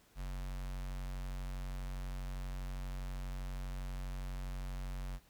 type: tone with notch filter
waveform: square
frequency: 46.21 Hz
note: F#1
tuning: 1 cent flat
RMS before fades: -41 dBFS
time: 0.15-5.2 s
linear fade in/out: 50 ms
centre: 370 Hz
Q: 1.2
effects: pink hiss -67 dBFS RMS until 5.29 s